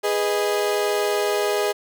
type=chord; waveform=35% pulse; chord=G# minor; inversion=none; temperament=equal with one note detuned; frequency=412.7 / 493.9 / 622.3 Hz; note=G#4 / B4 / D#5; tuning=-11 / 0 / 0 cents; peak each=-20 / -26 / -24 dBFS; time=0.03-1.73 s; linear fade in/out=20 ms; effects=none